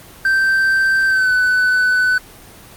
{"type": "tone with pitch glide", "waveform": "triangle", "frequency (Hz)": [1561, 1500.9], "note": ["G6", "F#6"], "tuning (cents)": [-8, 24], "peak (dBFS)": -10, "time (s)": [0.25, 2.18], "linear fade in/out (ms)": 2, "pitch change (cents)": -68, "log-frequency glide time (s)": [1.07, 1.32], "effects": ["pink hiss -40 dBFS RMS until 2.76 s", "Opus 24 kbps"]}